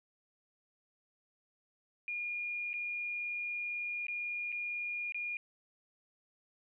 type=tone with dropouts; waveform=sine; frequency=2426 Hz; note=D#7; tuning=44 cents flat; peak=-35 dBFS; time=2.08-5.37 s; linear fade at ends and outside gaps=1 ms; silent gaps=2.732-2.739 / 4.068-4.083 / 4.52-4.525 / 5.122-5.145 s; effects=none